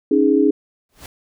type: chord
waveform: sine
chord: C# suspended second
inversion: none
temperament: equal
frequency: 277.2 / 311.1 / 415.3 Hz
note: C#4 / D#4 / G#4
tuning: 0 / 0 / 0 cents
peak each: -16 dBFS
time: 0.11-0.51 s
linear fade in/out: 5 ms
type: noise with exponential growth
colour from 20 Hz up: pink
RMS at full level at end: -32 dBFS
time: 0.89-1.06 s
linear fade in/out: 2 ms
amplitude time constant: 36 ms
effects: none